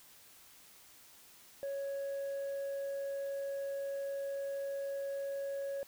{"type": "tone", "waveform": "sine", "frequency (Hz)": 554.4, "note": "C#5", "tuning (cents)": 0, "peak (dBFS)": -33, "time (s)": [1.63, 5.83], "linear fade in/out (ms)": 0, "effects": ["tanh soft clip ceiling -35 dBFS", "white hiss -59 dBFS RMS until 5.87 s"]}